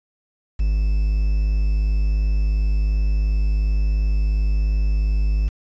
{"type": "tone with quantisation", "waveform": "triangle", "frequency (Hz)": 51.4, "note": "G#1", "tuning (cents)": -17, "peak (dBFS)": -14, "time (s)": [0.59, 5.49], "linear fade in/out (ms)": 10, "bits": 7, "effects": ["resampled to 16000 Hz"]}